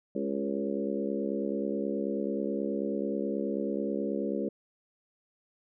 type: harmonic tone with a mistuned harmonic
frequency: 69.3 Hz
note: C#2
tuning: in tune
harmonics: 3 / 4 / 5 / 6 / 7 / 8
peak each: -34 / -35 / -36 / -37 / -37 / -38 dBFS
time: 0.15-4.49 s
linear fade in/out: 5 ms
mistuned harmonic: 6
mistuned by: -22 cents
effects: none